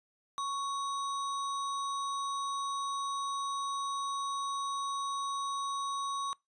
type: tone with sample-and-hold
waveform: sine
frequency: 1108.7 Hz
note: C#6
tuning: in tune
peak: -32 dBFS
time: 0.38-6.33 s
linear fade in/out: 0 ms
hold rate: 4900 Hz
effects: noise-tail reverb RT60 0.2 s tail -24 dB re dry + resampled to 22050 Hz